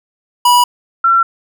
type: tone pair in turn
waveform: square / sine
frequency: 976 / 1356 Hz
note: B5 / E6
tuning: -21 / +49 cents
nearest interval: tritone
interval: 570 cents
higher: second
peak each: -7 dBFS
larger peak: neither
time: 0.45-0.64 / 1.04-1.23 s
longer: neither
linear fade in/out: 5 ms
effects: none